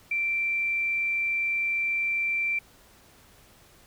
sine tone, 2349 Hz, D7, in tune, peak -24 dBFS, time 0.11-2.59 s, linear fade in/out 5 ms, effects pink hiss -56 dBFS RMS until 3.86 s

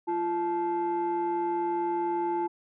sine tone pair together, 344.8 / 868.8 Hz, F4 / A5, -22 / -22 cents, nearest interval octave + major third, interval 1600 cents, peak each -27 dBFS, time 0.07-2.48 s, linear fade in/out 20 ms, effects tanh soft clip ceiling -22 dBFS

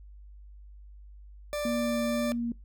40% pulse tone, 590 Hz, D5, 8 cents sharp, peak -29 dBFS, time 1.53-2.32 s, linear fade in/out 0 ms
sine tone with vibrato, 236.1 Hz, A#3, 22 cents sharp, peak -28 dBFS, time 1.65-2.52 s, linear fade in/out 2 ms, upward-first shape triangle, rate 2 Hz, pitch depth 15 cents each way
effects noise-tail reverb RT60 0.2 s tail -22 dB re dry + added 50 Hz sine -46 dBFS peak until 2.64 s

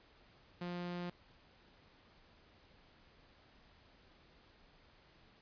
sawtooth tone, 176.1 Hz, F3, 15 cents sharp, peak -36 dBFS, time 0.61-1.1 s, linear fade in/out 5 ms, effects pink hiss -65 dBFS RMS until 5.41 s + resampled to 11025 Hz

